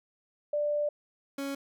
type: tone pair in turn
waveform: sine / 30% pulse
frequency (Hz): 590 / 277.1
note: D5 / C#4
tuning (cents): +8 / -1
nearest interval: octave + minor second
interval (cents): 1309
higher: first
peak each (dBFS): -26 / -30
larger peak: first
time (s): 0.53-0.89 / 1.38-1.55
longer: first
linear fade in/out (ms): 5
effects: none